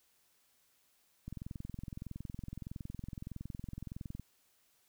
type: click train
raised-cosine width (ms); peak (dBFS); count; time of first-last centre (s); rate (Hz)
5; -30; 64; 1.28-4.197; 21.6
effects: white hiss -72 dBFS RMS until 4.88 s